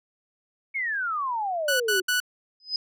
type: exponential sweep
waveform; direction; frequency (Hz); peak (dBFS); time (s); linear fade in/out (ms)
sine; down; 2239 to 359.7; -25; 0.74-2.02; 20
type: tone bursts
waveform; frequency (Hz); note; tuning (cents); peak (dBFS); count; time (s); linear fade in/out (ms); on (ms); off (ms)
sawtooth; 1480; F#6; 0; -18; 3; 1.68-2.202; 5; 120; 81
type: tone with exponential growth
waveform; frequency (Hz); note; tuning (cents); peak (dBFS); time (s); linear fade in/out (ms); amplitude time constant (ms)
sine; 5030; D#8; +18; -20; 2.6-2.76; 2; 33
effects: none